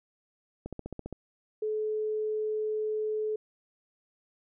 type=click train; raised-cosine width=2 ms; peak=-24 dBFS; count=8; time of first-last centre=0.66-1.127 s; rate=15 Hz
type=tone; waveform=sine; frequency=430 Hz; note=A4; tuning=40 cents flat; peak=-28 dBFS; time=1.62-3.36 s; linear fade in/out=5 ms
effects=none